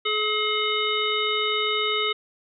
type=harmonic tone with a mistuned harmonic; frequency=426.2 Hz; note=G#4; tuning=45 cents sharp; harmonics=1 / 3 / 5 / 7 / 9; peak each=-28 / -28 / -28 / -28 / -28 dBFS; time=0.05-2.13 s; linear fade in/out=10 ms; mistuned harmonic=9; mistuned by=-59 cents; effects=none